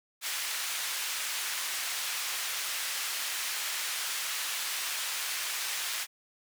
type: band-pass noise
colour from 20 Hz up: pink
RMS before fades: -34 dBFS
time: 0.21-6.07 s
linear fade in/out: 50 ms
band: 1700 to 16000 Hz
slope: 12 dB/octave
effects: none